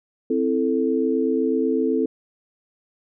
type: chord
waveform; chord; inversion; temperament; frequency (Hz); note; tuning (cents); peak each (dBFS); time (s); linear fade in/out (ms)
sine; A minor; first; equal; 261.6 / 329.6 / 440; C4 / E4 / A4; 0 / 0 / 0; -22 / -24 / -22; 0.3-2.06; 5
effects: none